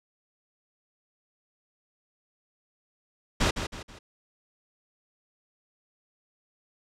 pink noise with echo, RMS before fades -23 dBFS, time 3.4-3.51 s, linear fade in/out 10 ms, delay 160 ms, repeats 3, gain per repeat -8 dB, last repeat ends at 3.99 s, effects low-pass 6000 Hz 12 dB/octave

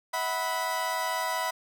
30% pulse chord, E suspended second, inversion none, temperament equal with one note detuned, 643.8 / 740 / 987.8 Hz, E5 / F#5 / B5, -41 / 0 / 0 cents, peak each -32 / -32 / -27 dBFS, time 0.13-1.51 s, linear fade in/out 10 ms, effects none

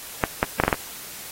clicks, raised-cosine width 0.5 ms, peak -3 dBFS, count 6, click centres 0.238 / 0.429 / 0.6 / 0.637 / 0.68 / 0.728 s, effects white hiss -38 dBFS RMS until 1.31 s + AAC 48 kbps

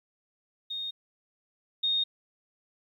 sine tone pair in turn, 3700 / 3700 Hz, A#7 / A#7, -14 / -14 cents, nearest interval unison, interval 0 cents, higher neither, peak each -32 / -24 dBFS, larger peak second, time 0.7-0.91 / 1.83-2.04 s, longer neither, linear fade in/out 10 ms, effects 11-bit

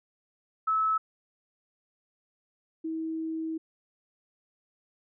sine tone pair in turn, 1300 / 321.5 Hz, E6 / E4, -24 / -43 cents, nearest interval 2 octaves, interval 2419 cents, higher first, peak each -23 / -30 dBFS, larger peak first, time 0.67-0.98 / 2.84-3.58 s, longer second, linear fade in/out 10 ms, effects none

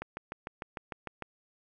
click train, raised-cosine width 0.5 ms, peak -22 dBFS, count 9, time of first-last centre 0.02-1.223 s, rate 6.65 Hz, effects none

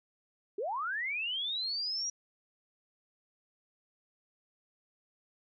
sine linear sweep, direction up, 365.1 to 5780 Hz, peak -32 dBFS, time 0.58-2.1 s, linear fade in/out 5 ms, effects none

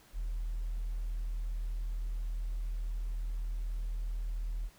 sine tone, 40.02 Hz, D#1, 50 cents sharp, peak -31 dBFS, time 0.13-4.7 s, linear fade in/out 50 ms, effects tanh soft clip ceiling -30 dBFS + pink hiss -61 dBFS RMS until 4.78 s

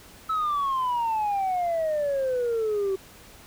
sine exponential sweep, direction down, 1311 to 378.9 Hz, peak -21 dBFS, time 0.29-2.96 s, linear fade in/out 10 ms, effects tanh soft clip ceiling -21 dBFS + pink hiss -49 dBFS RMS until 3.46 s

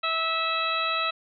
harmonic tone, 652 Hz, E5, 19 cents flat, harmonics 1 / 2 / 3 / 4 / 5 / 6, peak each -34 / -27 / -37 / -30 / -37 / -31 dBFS, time 0.03-1.11 s, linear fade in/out 10 ms, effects none

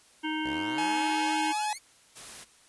harmonic tone, 311.1 Hz, D#4, in tune, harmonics 1 / 3 / 5 / 7 / 9 / 10, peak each -31 / -36 / -38 / -39 / -41 / -41 dBFS, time 0.23-1.53 s, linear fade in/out 20 ms
5% pulse exponential sweep, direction up, 58.7 to 2323 Hz, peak -28 dBFS, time 0.44-1.79 s, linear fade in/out 20 ms
45% pulse tone, 847 Hz, G#5, 34 cents sharp, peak -28 dBFS, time 0.78-1.73 s, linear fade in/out 2 ms
white noise, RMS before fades -44 dBFS, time 2.15-2.45 s, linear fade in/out 20 ms
effects white hiss -59 dBFS RMS until 2.68 s + resampled to 24000 Hz

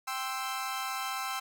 sawtooth chord, C major, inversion second, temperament equal, 784 / 1046.5 / 1318.5 Hz, G5 / C6 / E6, 0 / 0 / 0 cents, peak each -34 / -34 / -33 dBFS, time 0.07-1.4 s, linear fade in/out 10 ms, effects none

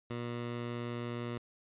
15% pulse tone, 119.6 Hz, A#2, 45 cents sharp, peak -30 dBFS, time 0.1-1.38 s, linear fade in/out 5 ms, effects resampled to 8000 Hz

